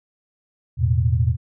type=chord; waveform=sine; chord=E suspended fourth; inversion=none; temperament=equal; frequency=82.41 / 110 / 123.47 Hz; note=E2 / A2 / B2; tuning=0 / 0 / 0 cents; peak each=-20 dBFS; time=0.77-1.37 s; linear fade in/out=50 ms; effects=none